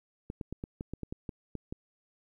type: clicks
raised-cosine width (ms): 3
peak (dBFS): -24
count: 11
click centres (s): 0.301 / 0.412 / 0.526 / 0.639 / 0.809 / 0.936 / 1.033 / 1.125 / 1.292 / 1.553 / 1.725
effects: 11-bit